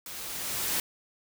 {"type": "noise with level ramp", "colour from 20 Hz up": "white", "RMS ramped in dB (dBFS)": [-41, -28], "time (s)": [0.06, 0.8], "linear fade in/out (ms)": 2, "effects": []}